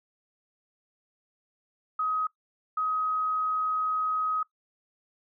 sine tone bursts at uneven times, 1263 Hz, D#6, 26 cents sharp, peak -25 dBFS, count 2, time 1.99-2.27 / 2.77-4.43 s, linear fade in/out 5 ms, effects noise-tail reverb RT60 0.1 s tail -19 dB re dry

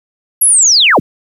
sine linear sweep, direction down, 11510 to 34.65 Hz, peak -5 dBFS, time 0.41-1 s, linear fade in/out 10 ms, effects 7-bit

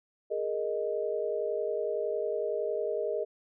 sine chord, Ab suspended second, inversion none, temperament equal, 415.3 / 466.2 / 622.3 Hz, Ab4 / Bb4 / Eb5, 0 / 0 / 0 cents, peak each -33 dBFS, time 0.3-3.25 s, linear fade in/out 20 ms, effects none

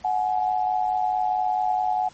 sine tone pair together, 740 / 844.6 Hz, F#5 / G#5, 0 / +29 cents, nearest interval major second, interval 229 cents, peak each -22 / -25 dBFS, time 0.04-2.09 s, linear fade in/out 10 ms, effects pink hiss -51 dBFS RMS until 2.13 s + MP3 32 kbps

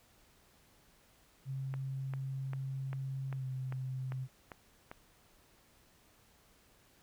sine tone with pitch glide, 134.2 to 130.3 Hz, C3 to C3, +44 to -7 cents, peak -36 dBFS, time 1.45-4.28 s, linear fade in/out 50 ms, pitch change -51 cents, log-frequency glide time 3.35-3.45 s
click train, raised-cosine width 0.5 ms, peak -30 dBFS, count 9, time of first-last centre 1.74-4.915 s, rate 2.52 Hz
effects pink hiss -66 dBFS RMS until 7.02 s

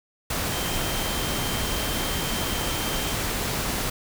sine tone in noise, 3140 Hz, G7, 2 cents sharp, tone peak -35 dBFS, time 0.52-3.14 s, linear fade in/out 5 ms, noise pink, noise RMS -27 dBFS, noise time 0.3-3.9 s, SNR -11 dB, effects none

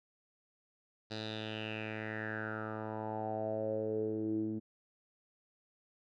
10% pulse tone with low-pass filter sweep, 108.9 Hz, A2, 17 cents flat, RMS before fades -38 dBFS, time 1.1-4.6 s, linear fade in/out 20 ms, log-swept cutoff 4400 to 270 Hz, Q 5.9, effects none

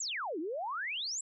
sine exponential two-way sweep, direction down then up, 7902 to 293.8 to 7902 Hz, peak -34 dBFS, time 0-1.21 s, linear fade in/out 5 ms, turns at 0.39 s, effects none

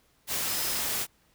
sine tone in noise, 5110 Hz, D#8, 45 cents sharp, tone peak -38 dBFS, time 0.46-0.84 s, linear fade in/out 50 ms, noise white, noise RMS -30 dBFS, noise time 0.27-1.07 s, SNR -11 dB, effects pink hiss -66 dBFS RMS until 1.34 s

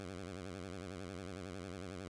10% pulse tone with vibrato, 92.5 Hz, F#2, in tune, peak -36 dBFS, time 0-2.08 s, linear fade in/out 0 ms, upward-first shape sine, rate 11 Hz, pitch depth 140 cents each way, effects resampled to 22050 Hz

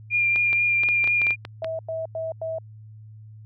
sine tone with vibrato, 2402 Hz, D7, 38 cents sharp, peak -18 dBFS, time 0.1-1.36 s, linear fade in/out 50 ms, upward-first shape triangle, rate 4.1 Hz, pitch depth 19 cents each way
clicks, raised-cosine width 0.3 ms, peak -17 dBFS, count 11, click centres 0.36 / 0.53 / 0.835 / 0.888 / 1.042 / 1.075 / 1.217 / 1.268 / 1.307 / 1.451 / 1.645 s
sine tone bursts, 647 Hz, E5, 32 cents flat, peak -26 dBFS, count 4, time 1.62-2.585 s, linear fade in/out 2 ms, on 170 ms, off 95 ms
effects added 108 Hz sine -41 dBFS peak until 3.45 s

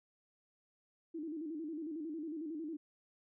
sine tone with vibrato, 313.7 Hz, D#4, 14 cents sharp, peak -39 dBFS, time 1.14-2.77 s, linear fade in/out 10 ms, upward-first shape square, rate 11 Hz, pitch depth 91 cents each way, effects none

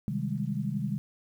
sine chord, Ab major seventh, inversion first, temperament equal, 130.81 / 155.56 / 196 / 207.7 Hz, C3 / Eb3 / G3 / Ab3, 0 / 0 / 0 / 0 cents, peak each -34 dBFS, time 0.08-0.98 s, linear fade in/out 0 ms, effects 10-bit

